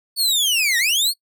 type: linear two-way sweep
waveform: sawtooth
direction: down then up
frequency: 4509 to 1816 to 4509 Hz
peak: -13 dBFS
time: 0.16-1.14 s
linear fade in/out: 50 ms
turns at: 0.78 s
effects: noise-tail reverb RT60 0.1 s tail -25 dB re dry